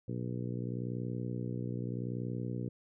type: harmonic tone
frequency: 60.8 Hz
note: B1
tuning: 26 cents flat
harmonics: 2 / 3 / 4 / 5 / 6 / 7 / 8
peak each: -37 / -41 / -43 / -45 / -47 / -48 / -49 dBFS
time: 0.08-2.69 s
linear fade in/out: 5 ms
effects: none